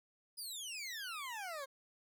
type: exponential sweep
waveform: 20% pulse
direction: down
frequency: 5050 to 523.3 Hz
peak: -37 dBFS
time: 0.37-1.66 s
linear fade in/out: 20 ms
effects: none